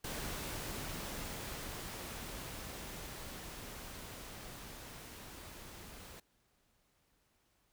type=noise with level ramp; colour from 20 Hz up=pink; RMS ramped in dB=-41 to -52 dBFS; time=0.04-6.2 s; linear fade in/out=5 ms; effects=pink hiss -75 dBFS RMS until 7.72 s